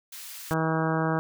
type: high-pass noise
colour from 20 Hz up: white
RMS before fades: -41 dBFS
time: 0.12-0.54 s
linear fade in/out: 5 ms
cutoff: 1400 Hz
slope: 12 dB/octave
type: harmonic tone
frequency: 160.4 Hz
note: E3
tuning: 47 cents flat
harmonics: 1 / 2 / 3 / 4 / 5 / 6 / 7 / 8 / 9 / 10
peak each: -27 / -30 / -32 / -33 / -34 / -35 / -35 / -36 / -37 / -37 dBFS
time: 0.51-1.19 s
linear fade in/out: 0 ms
effects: none